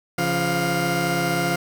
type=tone cluster; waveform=20% pulse; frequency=138.4 / 172.1 / 703 Hz; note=C#3 / F3 / F5; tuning=-2 / -25 / +11 cents; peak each=-22 / -19 / -19 dBFS; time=0.18-1.56 s; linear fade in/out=5 ms; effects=7-bit